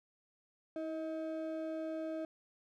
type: ring-modulated tone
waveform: triangle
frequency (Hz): 477.3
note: A#4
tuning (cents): +41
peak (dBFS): -32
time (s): 0.76-2.25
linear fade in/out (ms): 2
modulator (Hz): 156
effects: none